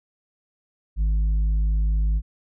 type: tone with tanh clipping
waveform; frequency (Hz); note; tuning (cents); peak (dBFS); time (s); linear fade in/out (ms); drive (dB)
triangle; 52.3; G#1; +13; -19; 0.96-2.22; 50; 9
effects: none